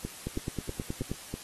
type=two click trains; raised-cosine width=3 ms; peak=-21 / -19 dBFS; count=5 / 9; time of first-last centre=0.05-1.34 / 0.27-1.116 s; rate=3.1 / 9.46 Hz; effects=white hiss -46 dBFS RMS until 1.43 s + AAC 32 kbps